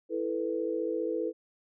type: chord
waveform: sine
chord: E suspended fourth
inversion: none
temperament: just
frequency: 329.6 / 439.5 / 494.4 Hz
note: E4 / A4 / B4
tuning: 0 / -2 / +2 cents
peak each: -33 dBFS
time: 0.09-1.33 s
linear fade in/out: 50 ms
effects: none